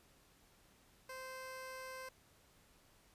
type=tone; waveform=15% pulse; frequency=520 Hz; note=C5; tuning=11 cents flat; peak=-40 dBFS; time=1.09-2.09 s; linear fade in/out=5 ms; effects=pink hiss -68 dBFS RMS until 3.14 s + resampled to 32000 Hz